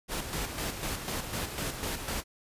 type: noise with tremolo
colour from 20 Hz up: pink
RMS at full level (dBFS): -33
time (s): 0.08-2.24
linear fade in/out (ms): 50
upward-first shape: square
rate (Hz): 4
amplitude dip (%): 50
effects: resampled to 32000 Hz